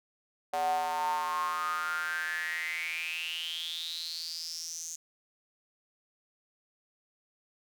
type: tone with high-pass filter sweep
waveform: square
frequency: 82.41 Hz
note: E2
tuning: in tune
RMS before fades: -34 dBFS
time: 0.53-4.96 s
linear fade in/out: 5 ms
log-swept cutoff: 680 to 6600 Hz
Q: 9.8
effects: none